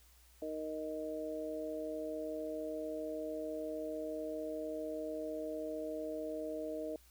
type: harmonic tone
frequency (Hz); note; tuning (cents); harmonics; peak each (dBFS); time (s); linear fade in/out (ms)
155.56; D#3; 0; 2 / 3 / 4; -43 / -43 / -41; 0.42-6.96; 2
effects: added 60 Hz sine -63 dBFS peak until 7.1 s + white hiss -66 dBFS RMS until 7.1 s